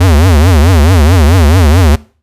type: tone with vibrato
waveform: square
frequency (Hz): 82.41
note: E2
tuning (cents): 0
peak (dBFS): -4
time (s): 0-1.96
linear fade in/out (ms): 10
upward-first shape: triangle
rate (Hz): 4.6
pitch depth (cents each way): 300
effects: noise-tail reverb RT60 0.4 s tail -21 dB re dry + resampled to 32000 Hz